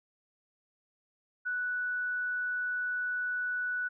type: tone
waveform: sine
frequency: 1480 Hz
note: F#6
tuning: in tune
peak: -30 dBFS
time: 1.45-3.89 s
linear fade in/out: 20 ms
effects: none